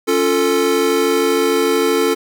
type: chord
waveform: square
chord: Db augmented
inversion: none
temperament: equal with one note detuned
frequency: 277.2 / 349.2 / 442.3 Hz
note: Db4 / F4 / A4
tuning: 0 / 0 / +9 cents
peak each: -21 / -20 / -16 dBFS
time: 0.07-2.15 s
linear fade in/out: 20 ms
effects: none